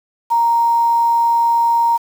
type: tone with quantisation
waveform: sine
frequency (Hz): 932.3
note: A#5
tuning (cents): 0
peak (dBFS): -11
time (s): 0.3-1.98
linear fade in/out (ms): 20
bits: 6
effects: none